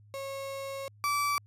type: tone pair in turn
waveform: 35% pulse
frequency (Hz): 546 / 1156.9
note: C#5 / D6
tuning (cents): -26 / -26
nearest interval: octave + minor second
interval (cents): 1300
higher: second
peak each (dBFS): -34 / -25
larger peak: second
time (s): 0.14-0.88 / 1.04-1.38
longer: first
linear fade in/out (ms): 0
effects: added 104 Hz sine -54 dBFS peak until 1.46 s + resampled to 32000 Hz